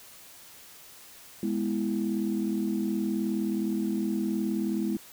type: chord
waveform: sine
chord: E major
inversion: first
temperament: equal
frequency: 207.7 / 246.9 / 329.6 Hz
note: G#3 / B3 / E4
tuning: 0 / 0 / 0 cents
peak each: -28 / -32 / -30 dBFS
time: 1.43-4.97 s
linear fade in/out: 2 ms
effects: tanh soft clip ceiling -18 dBFS + white hiss -50 dBFS RMS until 5.12 s